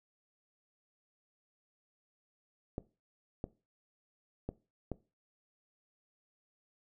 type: clicks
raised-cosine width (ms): 2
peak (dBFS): -23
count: 4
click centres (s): 2.781 / 3.441 / 4.49 / 4.917
effects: noise-tail reverb RT60 0.3 s tail -19 dB re dry